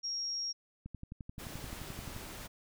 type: tone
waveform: sine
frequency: 5588 Hz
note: F8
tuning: in tune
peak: -34 dBFS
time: 0.03-0.53 s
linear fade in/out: 20 ms
type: click train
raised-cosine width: 5 ms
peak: -31 dBFS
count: 16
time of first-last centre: 0.86-2.164 s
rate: 11.5 Hz
type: noise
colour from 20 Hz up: pink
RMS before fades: -46 dBFS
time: 1.38-2.48 s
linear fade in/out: 20 ms
effects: none